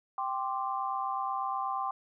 sine chord, G suspended fourth, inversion none, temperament equal, 784 / 1046.5 / 1174.7 Hz, G5 / C6 / D6, 0 / 0 / 0 cents, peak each -34 / -34 / -36 dBFS, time 0.18-1.91 s, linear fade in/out 2 ms, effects none

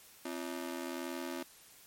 sawtooth ring-modulated tone, 303.3 Hz, D#4, 44 cents flat, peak -31 dBFS, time 0.25-1.43 s, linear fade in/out 5 ms, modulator 40.7 Hz, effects white hiss -58 dBFS RMS until 1.86 s + MP3 64 kbps

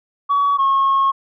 sine tone pair in turn, 1131 / 1088 Hz, C#6 / C#6, +34 / -33 cents, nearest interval minor second, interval 67 cents, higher first, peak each -12 / -11 dBFS, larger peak second, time 0.29-0.58 / 0.58-1.12 s, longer second, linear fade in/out 20 ms, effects tanh soft clip ceiling -10 dBFS

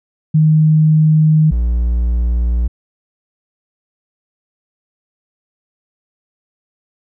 sine / triangle tone pair in turn, 155.56 / 59.03 Hz, D#3 / A#1, 0 / +22 cents, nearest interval octave + perfect fourth, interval 1678 cents, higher first, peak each -7 / -10 dBFS, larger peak first, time 0.34-1.51 / 1.51-2.68 s, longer neither, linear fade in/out 10 ms, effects none

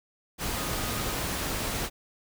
sine tone in noise, 1244.5 Hz, D#6, in tune, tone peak -41 dBFS, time 0.52-1.16 s, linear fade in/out 50 ms, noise pink, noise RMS -31 dBFS, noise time 0.38-1.9 s, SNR -13 dB, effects none

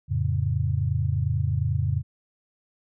sine chord, F augmented, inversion none, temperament equal, 87.31 / 110 / 138.59 Hz, F2 / A2 / C#3, 0 / 0 / 0 cents, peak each -26 dBFS, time 0.08-2.03 s, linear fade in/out 50 ms, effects none

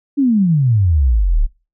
sine exponential sweep, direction down, 293.8 to 32.7 Hz, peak -10 dBFS, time 0.17-1.47 s, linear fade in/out 20 ms, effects noise-tail reverb RT60 0.3 s tail -21 dB re dry

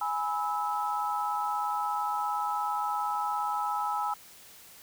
sine chord, E major, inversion first, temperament equal with one note detuned, 830.6 / 987.8 / 1301.9 Hz, G#5 / B5 / E6, 0 / 0 / -22 cents, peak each -31 / -34 / -32 dBFS, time 0.01-4.14 s, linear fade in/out 5 ms, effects white hiss -52 dBFS RMS until 4.82 s

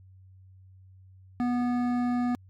sine tone with hard clipping, 244.6 Hz, B3, 16 cents flat, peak -26 dBFS, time 1.4-2.35 s, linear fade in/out 0 ms, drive 12 dB, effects added 94 Hz sine -50 dBFS peak until 2.49 s + MP3 64 kbps

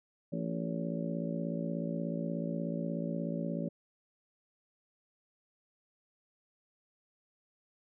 harmonic tone with a mistuned harmonic, 56.6 Hz, A1, 50 cents sharp, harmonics 3 / 4 / 5 / 6 / 7 / 8 / 9 / 10, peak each -36 / -38 / -41 / -47 / -48 / -48 / -53 / -41 dBFS, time 0.32-3.69 s, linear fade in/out 10 ms, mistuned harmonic 7, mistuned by -31 cents, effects none

